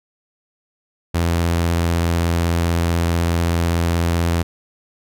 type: tone with vibrato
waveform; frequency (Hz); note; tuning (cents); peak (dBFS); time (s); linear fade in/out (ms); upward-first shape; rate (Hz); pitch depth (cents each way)
sawtooth; 84.7; E2; +48; -12; 1.14-4.43; 10; square; 16; 14
effects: none